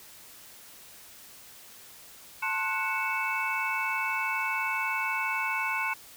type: tone cluster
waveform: sine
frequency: 887 / 1060 / 1473 / 2224 / 2631 Hz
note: A5 / C6 / F#6 / C#7 / E7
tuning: +14 / +22 / -8 / +5 / -4 cents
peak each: -34 / -34 / -34 / -32 / -34 dBFS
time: 2.42-5.94 s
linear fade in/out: 10 ms
effects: white hiss -50 dBFS RMS until 6.16 s